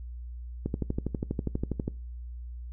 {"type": "click train", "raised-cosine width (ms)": 3, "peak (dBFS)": -16, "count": 16, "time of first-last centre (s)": [0.66, 1.88], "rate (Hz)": 12.3, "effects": ["noise-tail reverb RT60 0.3 s tail -22 dB re dry", "added 60 Hz sine -37 dBFS peak until 2.72 s"]}